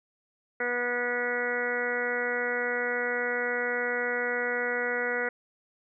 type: harmonic tone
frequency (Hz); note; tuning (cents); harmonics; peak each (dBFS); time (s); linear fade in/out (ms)
243.6; B3; -24; 1 / 2 / 3 / 4 / 5 / 6 / 7 / 8 / 9; -41 / -31 / -39 / -43 / -43 / -32 / -40 / -32 / -40; 0.6-5.29; 5
effects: none